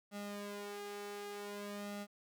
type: tone with flanger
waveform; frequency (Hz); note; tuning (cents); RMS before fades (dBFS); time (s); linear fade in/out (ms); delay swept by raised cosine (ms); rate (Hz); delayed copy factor
sawtooth; 204.2; G#3; -29; -45; 0.11-2.07; 50; 1.5 to 2.6; 0.53; +0.8
effects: 12-bit